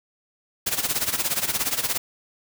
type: noise with tremolo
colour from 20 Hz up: white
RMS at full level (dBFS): -22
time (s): 0.66-1.98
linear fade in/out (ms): 10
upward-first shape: sine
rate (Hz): 17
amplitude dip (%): 80
effects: none